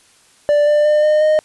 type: tone with pitch steps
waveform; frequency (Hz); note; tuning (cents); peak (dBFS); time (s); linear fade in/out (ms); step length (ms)
triangle; 587.3 / 594.5 / 601.7 / 609.1 / 616.5; D5 / D5 / D5 / D#5 / D#5; 0 / +21 / +42 / -37 / -16; -8; 0.49-1.39; 0; 180
effects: white hiss -51 dBFS RMS until 1.44 s + resampled to 24000 Hz